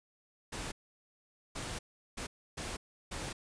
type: noise bursts at uneven times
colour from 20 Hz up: pink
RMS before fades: -40 dBFS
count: 5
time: 0.52-0.72 / 1.55-1.79 / 2.17-2.27 / 2.57-2.77 / 3.11-3.33 s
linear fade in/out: 10 ms
effects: resampled to 22050 Hz